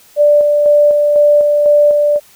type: tone with tremolo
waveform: sine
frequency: 588 Hz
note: D5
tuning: 2 cents sharp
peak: -5 dBFS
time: 0.16-2.2 s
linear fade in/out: 50 ms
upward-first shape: square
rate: 2 Hz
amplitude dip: 30%
effects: white hiss -45 dBFS RMS until 2.35 s